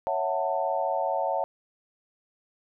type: chord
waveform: sine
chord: F# minor seventh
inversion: second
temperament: equal with one note detuned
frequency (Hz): 554.4 / 659.3 / 740 / 892.3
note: C#5 / E5 / F#5 / A5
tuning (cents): 0 / 0 / 0 / +24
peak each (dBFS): -30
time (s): 0.07-1.44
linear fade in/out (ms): 0
effects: none